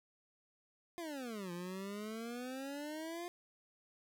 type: exponential two-way sweep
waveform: 25% pulse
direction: down then up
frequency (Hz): 353.9 to 171.8 to 353.9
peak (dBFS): -38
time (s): 0.98-3.28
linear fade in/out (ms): 0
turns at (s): 1.52
effects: none